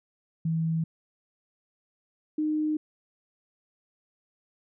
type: tone pair in turn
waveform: sine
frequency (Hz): 162.4 / 306.6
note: E3 / D#4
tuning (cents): -26 / -25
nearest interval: major seventh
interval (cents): 1101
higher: second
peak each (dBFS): -24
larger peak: neither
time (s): 0.45-0.84 / 2.38-2.77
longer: neither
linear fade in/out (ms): 5
effects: none